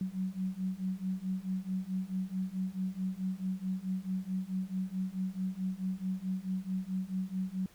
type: beating tone pair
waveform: sine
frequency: 185 / 189.6 Hz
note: F#3 / F#3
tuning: 0 / +43 cents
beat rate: 4.6 Hz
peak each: -36 / -35 dBFS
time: 0.01-7.66 s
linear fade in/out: 2 ms
effects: pink hiss -61 dBFS RMS until 7.74 s